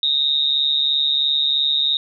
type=tone with amplitude modulation; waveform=sine; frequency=3729 Hz; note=A#7; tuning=in tune; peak=-12 dBFS; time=0.03-1.97 s; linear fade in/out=2 ms; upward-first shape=sine; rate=143 Hz; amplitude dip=80%; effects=none